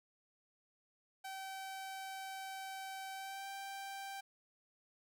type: tone with pitch glide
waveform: sawtooth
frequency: 770 to 784.4 Hz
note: G5 to G5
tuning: -31 to +1 cents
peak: -40 dBFS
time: 1.24-4.21 s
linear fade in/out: 10 ms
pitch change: +32 cents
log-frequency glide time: 3.14-3.48 s
effects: none